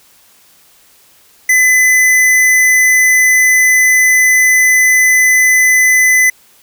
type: tone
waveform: square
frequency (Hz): 2014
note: B6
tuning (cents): +33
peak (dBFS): -7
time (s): 1.49-6.3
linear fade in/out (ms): 5
effects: white hiss -47 dBFS RMS until 6.62 s